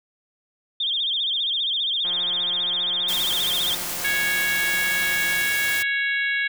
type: tone with vibrato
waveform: sine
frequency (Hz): 3406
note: G#7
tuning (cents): +43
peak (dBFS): -21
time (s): 0.8-3.75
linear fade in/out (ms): 5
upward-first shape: sine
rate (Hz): 15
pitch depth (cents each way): 140
type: click train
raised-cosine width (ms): 0.5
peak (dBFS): -25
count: 597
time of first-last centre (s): 2.05-5.417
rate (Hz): 177
type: noise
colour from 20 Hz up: white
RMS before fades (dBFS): -29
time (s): 3.08-5.83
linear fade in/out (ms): 10
type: harmonic tone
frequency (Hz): 554.4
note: C#5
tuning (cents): 0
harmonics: 3 / 4 / 5 / 6 / 7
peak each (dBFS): -23 / -25 / -33 / -34 / -37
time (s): 4.04-6.48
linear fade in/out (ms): 10
effects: none